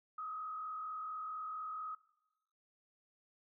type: tone with frequency modulation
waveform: sine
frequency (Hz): 1264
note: D#6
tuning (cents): +27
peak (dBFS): -40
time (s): 0.18-1.95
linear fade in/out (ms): 5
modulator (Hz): 44.3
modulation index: 0.66
effects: noise-tail reverb RT60 1.0 s tail -19 dB re dry